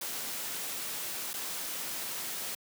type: noise with dropouts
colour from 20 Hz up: white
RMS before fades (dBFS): -37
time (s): 0.01-2.55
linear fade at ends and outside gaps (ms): 5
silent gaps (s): 1.333-1.338
effects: high-pass 150 Hz 12 dB/octave